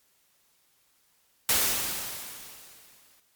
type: noise with exponential decay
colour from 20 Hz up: white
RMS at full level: -22 dBFS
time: 1.49-3.2 s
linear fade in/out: 2 ms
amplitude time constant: 370 ms
effects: white hiss -67 dBFS RMS until 3.35 s + MP3 96 kbps